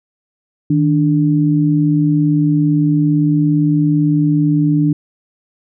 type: tone pair together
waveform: sine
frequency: 156.03 / 293.7 Hz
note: D#3 / D4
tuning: +5 / 0 cents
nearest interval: major seventh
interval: 1095 cents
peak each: -13 dBFS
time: 0.7-4.93 s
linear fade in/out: 5 ms
effects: none